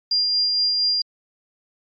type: tone with tremolo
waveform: sine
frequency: 4800 Hz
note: D8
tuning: 37 cents sharp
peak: -16 dBFS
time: 0.11-1.02 s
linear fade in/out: 5 ms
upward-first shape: sine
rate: 4.3 Hz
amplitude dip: 25%
effects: MP3 32 kbps